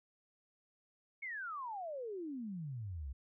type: exponential sweep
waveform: sine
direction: down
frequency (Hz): 2236 to 61.74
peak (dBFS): -40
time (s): 1.22-3.13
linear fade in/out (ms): 10
effects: none